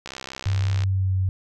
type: click train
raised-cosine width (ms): 0.2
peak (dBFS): -16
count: 52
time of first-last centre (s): 0.06-0.836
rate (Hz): 65.7
type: tone with pitch glide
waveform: sine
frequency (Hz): 97 to 94.18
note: G2 to F#2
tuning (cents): -18 to +31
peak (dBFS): -19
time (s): 0.46-1.29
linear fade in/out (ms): 0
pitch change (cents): -51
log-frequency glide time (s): 0.72-1.15
effects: none